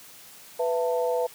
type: tone cluster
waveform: sine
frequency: 496.1 / 669 / 892 Hz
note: B4 / E5 / A5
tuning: +8 / +25 / +23 cents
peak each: -24 / -29 / -32 dBFS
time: 0.59-1.27 s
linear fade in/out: 10 ms
effects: white hiss -48 dBFS RMS until 1.34 s + high-pass 80 Hz 12 dB/octave